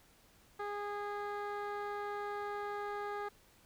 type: tone with low-pass filter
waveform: 15% pulse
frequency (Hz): 410.7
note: G#4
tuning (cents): -19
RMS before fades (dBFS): -40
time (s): 0.59-3.29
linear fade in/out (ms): 10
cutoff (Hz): 1900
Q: 0.71
effects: pink hiss -65 dBFS RMS until 3.65 s